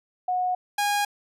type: tone pair in turn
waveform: sine / sawtooth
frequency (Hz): 730 / 819.4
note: F#5 / G#5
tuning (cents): -24 / -24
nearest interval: major second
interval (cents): 200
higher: second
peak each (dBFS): -22 / -18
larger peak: second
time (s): 0.28-0.55 / 0.78-1.05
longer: neither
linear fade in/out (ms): 5
effects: resampled to 32000 Hz